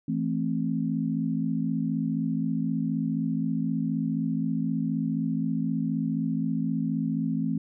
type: chord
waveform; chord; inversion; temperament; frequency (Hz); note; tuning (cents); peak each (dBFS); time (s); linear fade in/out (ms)
sine; A minor; second; just; 165 / 220 / 264; E3 / A3 / C4; +2 / 0 / +16; -29; 0.08-7.58; 5
effects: none